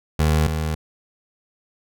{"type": "tone pair in turn", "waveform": "25% pulse", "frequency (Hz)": [77.4, 78.3], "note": ["D#2", "D#2"], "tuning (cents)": [-9, 11], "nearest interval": "unison", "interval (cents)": 20, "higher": "second", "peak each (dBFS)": [-12, -18], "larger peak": "first", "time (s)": [[0.19, 0.47], [0.47, 0.75]], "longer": "neither", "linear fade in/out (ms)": 5, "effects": []}